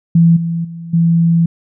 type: tone with level steps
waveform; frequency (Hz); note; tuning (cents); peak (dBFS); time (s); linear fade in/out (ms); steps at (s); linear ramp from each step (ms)
sine; 167.4; E3; +27; -5 / -15 / -25 / -8; 0.15-1.46; 5; 0.36 / 0.64 / 0.93; 10
effects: none